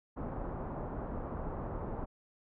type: low-pass noise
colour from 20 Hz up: pink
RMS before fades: -39 dBFS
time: 0.16-2.06 s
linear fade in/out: 20 ms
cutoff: 1100 Hz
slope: 24 dB/octave
effects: none